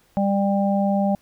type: harmonic tone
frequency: 198.5 Hz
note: G3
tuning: 22 cents sharp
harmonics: 1 / 3 / 4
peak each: -19 / -24 / -25 dBFS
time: 0.17-1.15 s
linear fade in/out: 0 ms
effects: pink hiss -60 dBFS RMS until 1.21 s